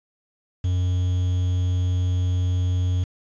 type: tone with quantisation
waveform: triangle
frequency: 90.6 Hz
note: F#2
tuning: 36 cents flat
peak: -17 dBFS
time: 0.64-3.04 s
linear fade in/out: 5 ms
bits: 7
effects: resampled to 16000 Hz